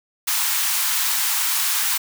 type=high-pass noise; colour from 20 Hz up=white; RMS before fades=-21 dBFS; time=0.27-1.98 s; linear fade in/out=10 ms; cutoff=830 Hz; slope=48 dB/octave; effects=none